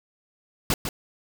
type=noise with echo; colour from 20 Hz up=pink; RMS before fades=-22 dBFS; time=0.7-0.74 s; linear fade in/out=2 ms; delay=150 ms; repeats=1; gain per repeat=-7 dB; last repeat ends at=0.89 s; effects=none